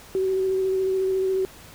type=tone with vibrato; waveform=sine; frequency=379.5 Hz; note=F#4; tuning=44 cents sharp; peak=-20 dBFS; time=0.15-1.45 s; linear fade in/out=0 ms; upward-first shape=square; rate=14 Hz; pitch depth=12 cents each way; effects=pink hiss -46 dBFS RMS until 1.74 s